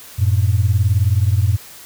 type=beating tone pair; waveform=sine; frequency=91.9 / 110.9 Hz; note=F#2 / A2; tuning=-11 / +14 cents; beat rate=19 Hz; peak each=-14 / -15 dBFS; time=0.18-1.57 s; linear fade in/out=20 ms; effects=tanh soft clip ceiling -4 dBFS + white hiss -39 dBFS RMS until 1.85 s